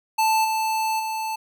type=tone with level steps; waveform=square; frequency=880 Hz; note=A5; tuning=in tune; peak=-18 / -22 / -26 dBFS; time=0.18-1.36 s; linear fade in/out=10 ms; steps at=0.44 / 0.99 s; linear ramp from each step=10 ms; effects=none